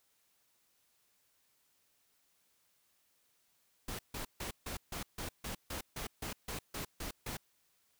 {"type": "noise bursts", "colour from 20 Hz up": "pink", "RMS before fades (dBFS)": -41, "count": 14, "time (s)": [3.88, 7.37], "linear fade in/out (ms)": 5, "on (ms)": 110, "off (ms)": 150, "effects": ["white hiss -74 dBFS RMS until 7.99 s"]}